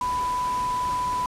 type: tone in noise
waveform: sine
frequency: 995 Hz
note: B5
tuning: 13 cents sharp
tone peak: -23 dBFS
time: 0.01-1.26 s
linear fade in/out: 2 ms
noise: pink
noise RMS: -37 dBFS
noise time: 0.01-1.26 s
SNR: +11 dB
effects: low-pass 10000 Hz 12 dB/octave